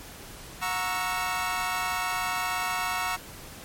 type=chord; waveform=25% pulse; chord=F# dominant seventh; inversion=none; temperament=equal with one note detuned; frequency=726.9 / 932.3 / 1108.7 / 1318.5 Hz; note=F#5 / A#5 / C#6 / E6; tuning=-31 / 0 / 0 / 0 cents; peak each=-29 dBFS; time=0.61-3.17 s; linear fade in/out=20 ms; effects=pink hiss -44 dBFS RMS until 3.64 s + MP3 64 kbps

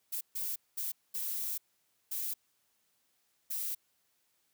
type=noise bursts at uneven times; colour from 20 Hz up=violet; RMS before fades=-36 dBFS; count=6; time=0.12-0.21 / 0.35-0.56 / 0.77-0.92 / 1.14-1.58 / 2.11-2.34 / 3.5-3.75 s; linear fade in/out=10 ms; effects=white hiss -75 dBFS RMS until 4.53 s + high-pass 60 Hz 12 dB/octave

